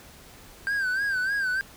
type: tone with vibrato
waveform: triangle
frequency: 1568 Hz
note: G6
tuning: in tune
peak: -22 dBFS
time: 0.67-1.61 s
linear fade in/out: 0 ms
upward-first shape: sine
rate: 3.3 Hz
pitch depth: 94 cents each way
effects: pink hiss -49 dBFS RMS until 1.76 s